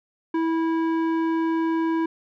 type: tone with low-pass filter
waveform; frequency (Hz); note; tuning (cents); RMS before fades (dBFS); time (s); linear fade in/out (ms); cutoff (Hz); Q
square; 326.7; E4; -15; -23; 0.34-2.06; 5; 1400; 0.91
effects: none